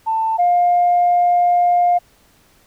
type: tone pair in turn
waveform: sine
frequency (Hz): 890 / 706.4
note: A5 / F5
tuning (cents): +20 / +20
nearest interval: major third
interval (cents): 400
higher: first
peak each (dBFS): -15 / -10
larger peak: second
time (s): 0.06-0.38 / 0.38-1.99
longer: second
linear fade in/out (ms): 20
effects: tanh soft clip ceiling -7 dBFS + pink hiss -54 dBFS RMS until 2.66 s